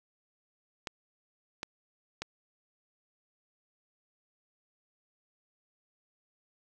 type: clicks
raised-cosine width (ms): 0.2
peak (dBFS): -18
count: 3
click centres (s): 0.872 / 1.631 / 2.22
effects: none